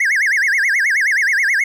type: tone with vibrato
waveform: triangle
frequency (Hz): 1864.7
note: A#6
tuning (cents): 0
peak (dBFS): -11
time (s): 0-1.64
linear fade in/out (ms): 5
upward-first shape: sine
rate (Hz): 9.4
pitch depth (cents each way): 290
effects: none